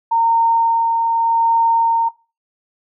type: tone with tremolo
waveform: sine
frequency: 918 Hz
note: A#5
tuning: 27 cents flat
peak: -11 dBFS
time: 0.11-2.09 s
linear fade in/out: 10 ms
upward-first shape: sine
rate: 0.83 Hz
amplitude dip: 30%
effects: noise-tail reverb RT60 0.3 s tail -19 dB re dry